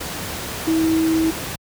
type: tone in noise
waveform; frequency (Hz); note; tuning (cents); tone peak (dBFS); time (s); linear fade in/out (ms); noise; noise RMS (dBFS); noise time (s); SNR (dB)
sine; 322.5; E4; -38; -15; 0.67-1.31; 10; pink; -28; 0-1.56; +10
effects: high-pass 60 Hz 12 dB/octave

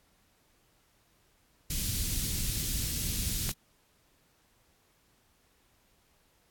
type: band-stop noise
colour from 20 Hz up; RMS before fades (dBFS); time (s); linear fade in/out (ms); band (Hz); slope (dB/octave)
pink; -32; 1.7-3.52; 5; 160 to 4200; 12
type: click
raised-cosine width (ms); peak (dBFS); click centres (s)
0.2; -17; 3.492
effects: pink hiss -68 dBFS RMS until 6.5 s + AAC 64 kbps

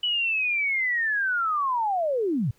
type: linear sweep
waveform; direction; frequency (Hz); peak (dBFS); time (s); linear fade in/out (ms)
sine; down; 2978 to 99.4; -22; 0.03-2.51; 5
effects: pink hiss -64 dBFS RMS until 2.58 s

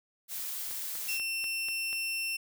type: noise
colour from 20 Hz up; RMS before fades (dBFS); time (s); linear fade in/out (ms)
blue; -37; 0.28-1.2; 50
type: click train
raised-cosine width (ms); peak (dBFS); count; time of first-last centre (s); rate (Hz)
0.3; -30; 6; 0.71-1.93; 4.1
type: tone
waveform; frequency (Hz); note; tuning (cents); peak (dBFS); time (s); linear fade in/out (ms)
sawtooth; 2700; E7; +41; -28; 1.08-2.37; 10
effects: none

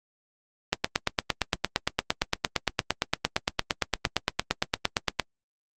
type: click train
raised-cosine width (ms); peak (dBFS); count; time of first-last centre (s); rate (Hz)
0.2; -4; 40; 0.73-5.197; 8.73
effects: Opus 32 kbps

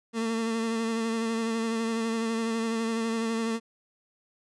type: tone with vibrato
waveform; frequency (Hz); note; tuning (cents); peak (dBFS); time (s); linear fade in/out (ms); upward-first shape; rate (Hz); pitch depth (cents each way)
30% pulse; 226.7; A#3; -48; -24; 0.13-3.6; 50; sine; 12; 26
effects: resampled to 22050 Hz + 11-bit

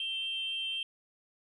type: tone pair together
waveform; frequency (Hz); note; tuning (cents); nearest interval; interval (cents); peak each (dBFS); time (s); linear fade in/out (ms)
sine; 2695 / 3148; E7 / G7; +38 / +7; minor third; 269; -39 / -32; 0-0.83; 2
effects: tanh soft clip ceiling -27 dBFS

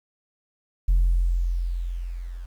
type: tone with level ramp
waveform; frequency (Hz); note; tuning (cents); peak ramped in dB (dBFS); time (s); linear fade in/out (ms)
sine; 43.52; F1; -5; -13 to -33; 0.88-2.46; 10
effects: tanh soft clip ceiling -13 dBFS + 9-bit

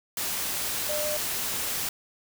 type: tone in noise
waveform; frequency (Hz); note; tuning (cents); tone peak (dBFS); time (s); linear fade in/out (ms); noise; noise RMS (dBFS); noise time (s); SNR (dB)
sine; 602; D5; +43; -29; 0.89-1.17; 2; white; -30; 0.17-1.89; -2
effects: none

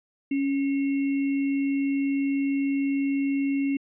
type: tone with sample-and-hold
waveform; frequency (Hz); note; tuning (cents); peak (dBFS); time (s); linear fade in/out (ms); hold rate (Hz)
sine; 276.9; C#4; -2; -22; 0.31-3.77; 5; 2450
effects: resampled to 8000 Hz

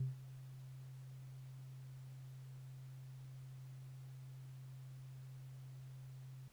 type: tone with ADSR envelope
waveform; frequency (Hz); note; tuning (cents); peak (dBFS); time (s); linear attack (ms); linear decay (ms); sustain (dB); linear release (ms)
sine; 130.81; C3; 0; -33; 0-6.48; 6; 140; -17; 3
effects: tanh soft clip ceiling -32 dBFS + pink hiss -69 dBFS RMS until 6.52 s

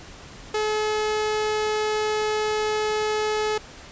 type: tone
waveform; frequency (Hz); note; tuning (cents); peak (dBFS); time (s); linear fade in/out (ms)
sawtooth; 427.9; A4; -48; -18; 0.54-3.58; 5
effects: pink hiss -43 dBFS RMS until 3.91 s + resampled to 16000 Hz

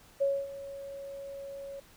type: tone with ADSR envelope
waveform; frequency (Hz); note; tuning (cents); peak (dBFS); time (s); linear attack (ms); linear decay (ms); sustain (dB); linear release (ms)
sine; 554.4; C#5; 0; -23; 0.2-1.8; 19; 250; -16; 6
effects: pink hiss -58 dBFS RMS until 1.96 s

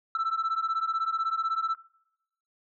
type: beating tone pair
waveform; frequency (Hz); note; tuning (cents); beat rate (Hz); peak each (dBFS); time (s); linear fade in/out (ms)
sine; 1318.5 / 1334.5; E6 / E6; 0 / +21; 16; -27; 0.15-1.75; 2
effects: noise-tail reverb RT60 0.9 s tail -25 dB re dry + tanh soft clip ceiling -23 dBFS

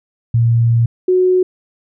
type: tone pair in turn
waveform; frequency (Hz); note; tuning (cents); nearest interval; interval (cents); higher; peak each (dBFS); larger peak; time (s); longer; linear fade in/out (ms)
sine; 116.54 / 367.6; A#2 / F#4; 0 / -11; octave + minor sixth; 1989; second; -9; neither; 0.34-0.86 / 1.08-1.43; first; 5
effects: none

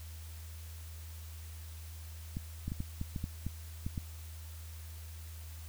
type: clicks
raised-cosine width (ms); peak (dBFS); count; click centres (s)
5; -24; 10; 2.369 / 2.68 / 2.719 / 2.804 / 3.014 / 3.162 / 3.241 / 3.466 / 3.865 / 3.978
effects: added 80 Hz sine -44 dBFS peak until 5.68 s + white hiss -55 dBFS RMS until 5.68 s

